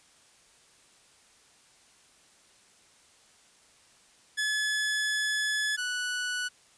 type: tone pair in turn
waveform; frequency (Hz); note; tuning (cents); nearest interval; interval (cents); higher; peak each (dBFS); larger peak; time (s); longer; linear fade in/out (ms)
sawtooth; 1712 / 1478.8; A6 / F#6; -48 / -1; minor third; 253; first; -23 / -26; first; 4.37-5.77 / 5.77-6.49; first; 20
effects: white hiss -60 dBFS RMS until 6.77 s + resampled to 22050 Hz